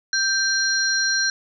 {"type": "tone cluster", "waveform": "sine", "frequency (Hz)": [1568, 4161, 5680], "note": ["G6", "C8", "F8"], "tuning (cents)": [0, -10, 28], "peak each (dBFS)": [-21, -23, -25], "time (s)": [0.13, 1.3], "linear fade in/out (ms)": 2, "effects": []}